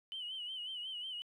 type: tone with vibrato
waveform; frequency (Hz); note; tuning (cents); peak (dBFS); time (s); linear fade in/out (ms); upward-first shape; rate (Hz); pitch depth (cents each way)
sine; 3006; F#7; +27; -39; 0.12-1.22; 0; sine; 5.5; 78
effects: tanh soft clip ceiling -35 dBFS + 13-bit